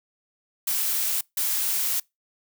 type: noise bursts at uneven times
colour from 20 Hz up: blue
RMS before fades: -25 dBFS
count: 2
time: 0.67-1.21 / 1.37-2 s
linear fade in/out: 5 ms
effects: noise-tail reverb RT60 0.2 s tail -25 dB re dry